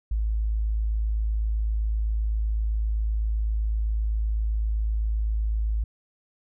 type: tone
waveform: sine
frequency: 53.9 Hz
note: A1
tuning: 35 cents flat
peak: -22 dBFS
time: 0.11-5.84 s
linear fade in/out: 5 ms
effects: none